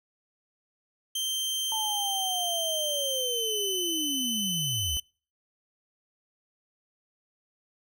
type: tone with pitch glide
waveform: sawtooth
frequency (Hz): 3136 to 3034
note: G7 to F#7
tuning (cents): 0 to +43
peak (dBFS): -25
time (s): 1.15-5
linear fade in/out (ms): 5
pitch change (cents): -57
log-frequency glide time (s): 3.08-3.56
type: linear sweep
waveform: sine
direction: down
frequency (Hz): 888 to 64.4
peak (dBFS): -32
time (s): 1.72-4.97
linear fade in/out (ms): 0
effects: noise-tail reverb RT60 0.4 s tail -26 dB re dry